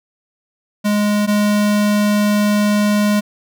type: tone pair in turn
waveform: square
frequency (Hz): 207.7 / 207.7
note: G#3 / G#3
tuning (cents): 0 / 0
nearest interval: unison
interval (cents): 0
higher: neither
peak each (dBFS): -14 / -13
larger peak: second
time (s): 0.84-1.27 / 1.27-3.21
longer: second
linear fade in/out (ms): 20
effects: none